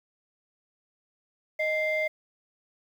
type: tone pair together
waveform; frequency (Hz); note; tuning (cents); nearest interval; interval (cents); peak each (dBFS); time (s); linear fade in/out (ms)
sine; 622.3 / 2093; D#5 / C7; 0 / 0; octave + major sixth; 2100; -26; 1.59-2.08; 10
effects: tanh soft clip ceiling -20 dBFS + 9-bit